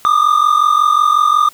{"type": "tone pair together", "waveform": "triangle", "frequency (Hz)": [1187, 1232.5], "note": ["D6", "D#6"], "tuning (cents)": [18, -17], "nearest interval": "minor second", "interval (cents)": 65, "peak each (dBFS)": -10, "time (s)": [0.05, 1.49], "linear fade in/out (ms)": 0, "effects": ["white hiss -44 dBFS RMS until 1.53 s"]}